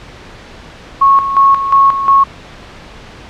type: tone with tremolo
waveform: sine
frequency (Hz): 1098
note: C#6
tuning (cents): -17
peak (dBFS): -4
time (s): 1.01-2.24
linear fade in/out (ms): 10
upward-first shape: square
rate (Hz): 2.8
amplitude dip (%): 65
effects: pink hiss -34 dBFS RMS until 3.29 s + low-pass 4000 Hz 12 dB/octave